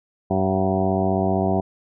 harmonic tone with a mistuned harmonic, 95.5 Hz, G2, 45 cents flat, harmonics 1 / 2 / 3 / 4 / 5 / 6 / 7 / 8 / 9 / 10, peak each -26 / -23 / -28 / -25 / -34 / -32 / -25 / -27 / -37 / -36 dBFS, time 0.3-1.61 s, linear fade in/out 10 ms, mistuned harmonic 8, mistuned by -37 cents, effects none

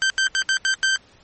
sawtooth tone bursts at uneven times, 1559 Hz, G6, 10 cents flat, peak -13 dBFS, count 6, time 0.02-0.1 / 0.18-0.27 / 0.35-0.42 / 0.49-0.57 / 0.65-0.74 / 0.83-0.96 s, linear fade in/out 0 ms, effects pink hiss -53 dBFS RMS until 1.23 s + MP3 32 kbps

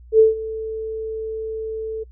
sine tone with ADSR envelope, 441 Hz, A4, 4 cents sharp, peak -6 dBFS, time 0.12-2.04 s, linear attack 74 ms, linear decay 150 ms, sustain -18 dB, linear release 14 ms, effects noise-tail reverb RT60 0.1 s tail -25 dB re dry + added 60 Hz sine -41 dBFS peak until 2.11 s

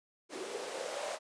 blue noise with band-pass filter sweep, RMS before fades -40 dBFS, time 0.29-1.19 s, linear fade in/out 50 ms, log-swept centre 370 to 650 Hz, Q 4.5, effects resampled to 22050 Hz

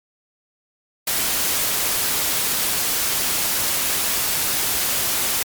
white noise, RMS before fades -21 dBFS, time 1.07-5.43 s, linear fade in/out 5 ms, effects MP3 96 kbps

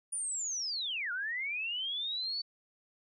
sine linear two-way sweep, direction down then up, 9600 to 1396 to 4544 Hz, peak -33 dBFS, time 0.12-2.42 s, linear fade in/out 10 ms, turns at 1.12 s, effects none

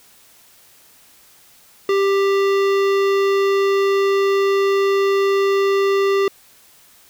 sine tone with hard clipping, 394.1 Hz, G4, 9 cents sharp, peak -16 dBFS, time 1.89-6.28 s, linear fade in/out 2 ms, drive 17 dB, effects white hiss -50 dBFS RMS until 7.09 s

